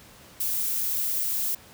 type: noise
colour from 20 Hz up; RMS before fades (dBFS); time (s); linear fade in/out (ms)
violet; -27; 0.4-1.55; 5
effects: pink hiss -50 dBFS RMS until 1.73 s + high-pass 60 Hz 12 dB/octave